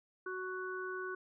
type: harmonic tone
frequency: 371.3 Hz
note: F#4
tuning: 6 cents sharp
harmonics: 1 / 3 / 4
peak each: -41 / -45 / -42 dBFS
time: 0.26-1.15 s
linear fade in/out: 5 ms
effects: none